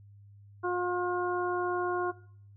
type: harmonic tone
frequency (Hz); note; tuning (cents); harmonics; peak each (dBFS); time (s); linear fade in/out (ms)
357.2; F4; +39; 1 / 2 / 3 / 4; -30 / -36 / -34 / -36; 0.63-2.12; 20
effects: noise-tail reverb RT60 0.6 s tail -20 dB re dry + added 101 Hz sine -51 dBFS peak until 2.56 s